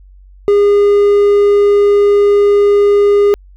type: tone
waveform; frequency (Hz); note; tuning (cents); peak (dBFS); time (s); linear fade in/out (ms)
triangle; 407.6; G#4; -32; -4; 0.48-3.34; 0
effects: added 47 Hz sine -37 dBFS peak until 3.56 s